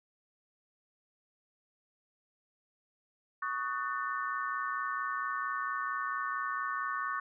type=chord; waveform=sine; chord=D# half-diminished seventh; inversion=third; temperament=just; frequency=1120.1 / 1244.5 / 1493.4 / 1792.1 Hz; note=C#6 / D#6 / F#6 / A6; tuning=+18 / 0 / +16 / +31 cents; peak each=-35 / -39 / -39 / -40 dBFS; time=3.42-7.2 s; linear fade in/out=5 ms; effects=none